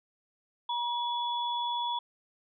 sine tone pair together, 956 / 3409 Hz, A#5 / G#7, +43 / +45 cents, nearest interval octave + minor seventh, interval 2202 cents, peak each -30 / -35 dBFS, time 0.69-1.99 s, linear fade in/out 5 ms, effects none

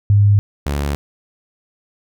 sine / sawtooth tone pair in turn, 102 / 71.5 Hz, G#2 / D2, -31 / -46 cents, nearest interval tritone, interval 615 cents, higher first, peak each -8 / -14 dBFS, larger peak first, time 0.1-0.39 / 0.66-0.95 s, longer neither, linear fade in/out 0 ms, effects none

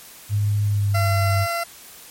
sine tone with pitch glide, 103.4 to 98.22 Hz, G#2 to G2, -7 to +4 cents, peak -17 dBFS, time 0.29-1.47 s, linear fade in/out 50 ms, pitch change -89 cents, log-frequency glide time 0.66-1.17 s
20% pulse tone, 681 Hz, F5, 44 cents flat, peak -17 dBFS, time 0.94-1.64 s, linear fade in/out 10 ms
effects white hiss -43 dBFS RMS until 2.1 s + MP3 64 kbps

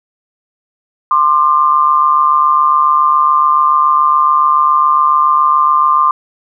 sine tone pair together, 1048.9 / 1196 Hz, C6 / D6, +4 / +31 cents, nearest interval major second, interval 227 cents, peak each -10 dBFS, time 1.11-6.11 s, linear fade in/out 2 ms, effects none

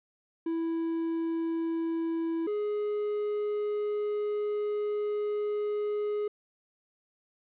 triangle tone pair in turn, 329.6 / 417.4 Hz, E4 / G#4, 0 / +9 cents, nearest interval major third, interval 409 cents, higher second, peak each -26 dBFS, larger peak neither, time 0.46-2.47 / 2.47-6.28 s, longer second, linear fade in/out 5 ms, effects resampled to 8000 Hz + 11-bit

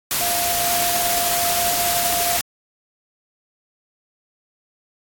sine tone in noise, 698.5 Hz, F5, in tune, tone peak -23 dBFS, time 0.21-2.37 s, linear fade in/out 0 ms, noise white, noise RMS -21 dBFS, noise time 0.11-2.41 s, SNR -5 dB, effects AAC 64 kbps

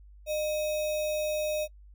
sine tone with sample-and-hold, 610 Hz, D#5, 34 cents flat, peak -27 dBFS, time 0.26-1.68 s, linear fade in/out 50 ms, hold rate 3150 Hz, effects noise-tail reverb RT60 0.1 s tail -23 dB re dry + added 50 Hz sine -49 dBFS peak until 1.94 s

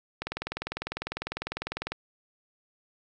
click train, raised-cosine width 0.3 ms, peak -15 dBFS, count 35, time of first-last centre 0.22-1.92 s, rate 20 Hz, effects none

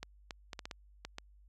clicks, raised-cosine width 0.2 ms, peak -24 dBFS, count 8, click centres 0.03 / 0.308 / 0.532 / 0.592 / 0.655 / 0.712 / 1.05 / 1.184 s, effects added 50 Hz sine -58 dBFS peak until 1.48 s

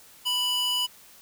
square tone with high-pass filter, 987.8 Hz, B5, in tune, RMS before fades -26 dBFS, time 0.25-0.87 s, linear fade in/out 20 ms, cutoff 2300 Hz, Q 9.9, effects white hiss -52 dBFS RMS until 1.21 s

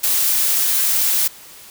blue noise, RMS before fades -17 dBFS, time 0.03-1.28 s, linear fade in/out 10 ms, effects white hiss -41 dBFS RMS until 1.7 s

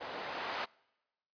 violet noise with low-pass filter sweep, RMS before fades -40 dBFS, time 0-0.66 s, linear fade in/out 20 ms, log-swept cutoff 590 to 980 Hz, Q 0.95, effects noise-tail reverb RT60 1.0 s tail -26 dB re dry + resampled to 11025 Hz

